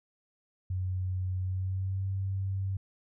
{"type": "tone with pitch glide", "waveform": "sine", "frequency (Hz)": [92.5, 96.48], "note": ["F#2", "G2"], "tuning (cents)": [0, -27], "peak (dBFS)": -29, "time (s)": [0.7, 2.77], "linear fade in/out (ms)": 5, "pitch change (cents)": 73, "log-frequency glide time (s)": [1.39, 2.07], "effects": []}